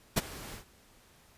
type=noise with ADSR envelope; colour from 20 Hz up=pink; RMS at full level=-24 dBFS; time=0.16-0.65 s; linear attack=16 ms; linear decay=27 ms; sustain=-20 dB; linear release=110 ms; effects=pink hiss -61 dBFS RMS until 1.37 s + resampled to 32000 Hz